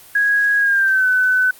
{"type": "tone with pitch glide", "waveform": "sine", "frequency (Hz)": [1654, 1508], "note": ["G#6", "F#6"], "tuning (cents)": [-8, 32], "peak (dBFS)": -12, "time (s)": [0.15, 1.51], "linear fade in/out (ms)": 5, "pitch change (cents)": -160, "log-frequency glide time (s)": [0.59, 1.07], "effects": ["white hiss -43 dBFS RMS until 1.59 s", "Opus 32 kbps"]}